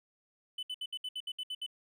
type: tone bursts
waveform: triangle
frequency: 3003 Hz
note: F#7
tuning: 25 cents sharp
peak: -34 dBFS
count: 10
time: 0.58-1.664 s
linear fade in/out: 5 ms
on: 49 ms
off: 66 ms
effects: none